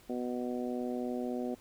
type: harmonic tone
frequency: 123.47 Hz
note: B2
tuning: in tune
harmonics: 2 / 3 / 4 / 5 / 6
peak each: -35 / -39 / -41 / -43 / -45 dBFS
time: 0.09-1.55 s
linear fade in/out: 10 ms
effects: pink hiss -60 dBFS RMS until 1.6 s